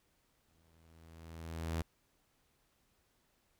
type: tone with exponential growth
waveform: sawtooth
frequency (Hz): 81.8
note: E2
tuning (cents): -13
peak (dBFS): -30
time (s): 0.48-1.82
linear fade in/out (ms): 5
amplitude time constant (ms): 290
effects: pink hiss -75 dBFS RMS until 3.59 s